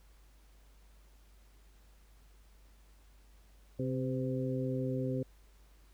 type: harmonic tone with a mistuned harmonic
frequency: 130.81 Hz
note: C3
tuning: in tune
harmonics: 1 / 2 / 3 / 4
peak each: -35 / -36 / -40 / -39 dBFS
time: 3.79-5.23 s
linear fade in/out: 5 ms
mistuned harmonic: 4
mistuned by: -34 cents
effects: added 50 Hz sine -58 dBFS peak until 5.93 s + pink hiss -68 dBFS RMS until 5.93 s